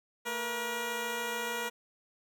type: tone pair together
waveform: 10% pulse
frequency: 225.7 / 478.3 Hz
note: A3 / A#4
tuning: +44 / +44 cents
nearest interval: octave + minor second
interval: 1300 cents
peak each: -33 / -25 dBFS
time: 0.25-1.7 s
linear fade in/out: 20 ms
effects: none